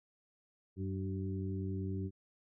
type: harmonic tone with a mistuned harmonic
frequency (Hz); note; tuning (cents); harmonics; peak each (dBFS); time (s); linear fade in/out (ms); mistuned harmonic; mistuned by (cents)
95.3; G2; -48; 1 / 2 / 3 / 4; -37 / -41 / -44 / -45; 0.76-2.11; 50; 3; +27
effects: none